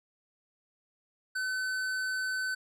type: tone with hard clipping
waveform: sine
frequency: 1518 Hz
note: F#6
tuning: 44 cents sharp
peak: -32 dBFS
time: 1.35-2.55 s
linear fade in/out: 10 ms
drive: 12 dB
effects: none